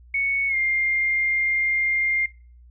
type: tone with pitch glide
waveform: sine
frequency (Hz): 2217 to 2111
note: C#7 to C7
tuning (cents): 0 to +15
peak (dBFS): -20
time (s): 0.14-2.26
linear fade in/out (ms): 5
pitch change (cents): -85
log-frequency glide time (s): 0.48-0.56
effects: noise-tail reverb RT60 0.4 s tail -20 dB re dry + added 60 Hz sine -46 dBFS peak until 2.7 s